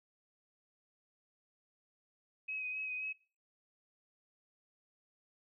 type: tone with vibrato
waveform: sine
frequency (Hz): 2531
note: D#7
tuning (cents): +29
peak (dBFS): -37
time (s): 2.48-3.13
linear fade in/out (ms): 10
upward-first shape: sine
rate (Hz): 3.8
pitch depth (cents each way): 23
effects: noise-tail reverb RT60 0.4 s tail -22 dB re dry